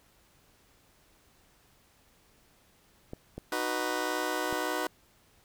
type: clicks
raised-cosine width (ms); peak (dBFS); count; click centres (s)
2; -25; 3; 3.134 / 3.38 / 4.527
type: chord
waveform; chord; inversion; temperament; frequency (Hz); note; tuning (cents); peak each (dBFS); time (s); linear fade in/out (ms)
15% pulse; B major; first; just; 308.7 / 370.4 / 493.9; D#4 / F#4 / B4; -14 / +2 / 0; -28; 3.52-4.87; 2
effects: pink hiss -64 dBFS RMS until 5.44 s